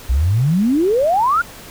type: exponential sweep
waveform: sine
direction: up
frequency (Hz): 58 to 1465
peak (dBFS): -12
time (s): 0.09-1.42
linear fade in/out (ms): 10
effects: pink hiss -37 dBFS RMS until 1.7 s